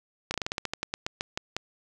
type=slowing click train; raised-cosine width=0.2 ms; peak=-12 dBFS; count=15; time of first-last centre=0.31-1.566 s; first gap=31 ms; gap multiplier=1.15; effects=none